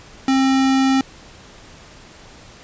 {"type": "tone", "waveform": "square", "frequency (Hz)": 266.4, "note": "C4", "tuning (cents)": 31, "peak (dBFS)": -14, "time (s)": [0.28, 1.01], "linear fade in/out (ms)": 2, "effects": ["pink hiss -43 dBFS RMS until 2.63 s", "resampled to 16000 Hz"]}